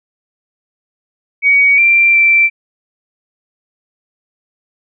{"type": "tone with pitch steps", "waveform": "sine", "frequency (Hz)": [2253, 2361, 2343], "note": ["C#7", "D7", "D7"], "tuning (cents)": [28, 9, -5], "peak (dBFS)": -6, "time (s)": [1.42, 2.5], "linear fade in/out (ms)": 50, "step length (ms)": 360, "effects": []}